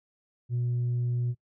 sine tone with tanh clipping, 121.6 Hz, B2, 26 cents flat, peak -26 dBFS, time 0.49-1.35 s, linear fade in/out 50 ms, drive 1 dB, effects noise-tail reverb RT60 0.1 s tail -24 dB re dry

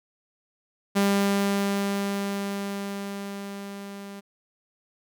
sawtooth tone with level ramp, 199.4 Hz, G3, 30 cents sharp, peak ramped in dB -15 to -34 dBFS, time 0.95-4.21 s, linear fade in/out 20 ms, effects none

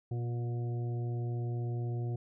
harmonic tone with a mistuned harmonic, 120 Hz, B2, 49 cents flat, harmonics 1 / 2 / 3 / 4 / 5 / 6, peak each -32 / -49 / -43 / -53 / -57 / -51 dBFS, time 0.11-2.16 s, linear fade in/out 5 ms, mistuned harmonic 3, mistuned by -20 cents, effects none

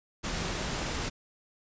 sine tone in noise, 169.1 Hz, E3, 44 cents sharp, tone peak -41 dBFS, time 0.25-0.58 s, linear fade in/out 20 ms, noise pink, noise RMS -33 dBFS, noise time 0.23-1.1 s, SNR -11 dB, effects resampled to 16000 Hz

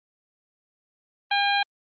harmonic tone, 806 Hz, G5, 48 cents sharp, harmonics 1 / 2 / 3 / 4 / 5, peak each -23 / -26 / -28 / -29 / -30 dBFS, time 1.31-1.63 s, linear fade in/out 5 ms, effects Opus 24 kbps

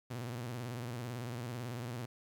sawtooth tone with vibrato, 120.5 Hz, B2, 42 cents flat, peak -35 dBFS, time 0.1-2.06 s, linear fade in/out 10 ms, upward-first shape square, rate 18 Hz, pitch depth 88 cents each way, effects 11-bit

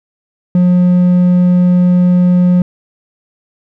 sine tone with hard clipping, 179.1 Hz, F3, 44 cents sharp, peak -7 dBFS, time 0.55-2.62 s, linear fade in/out 2 ms, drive 3 dB, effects none

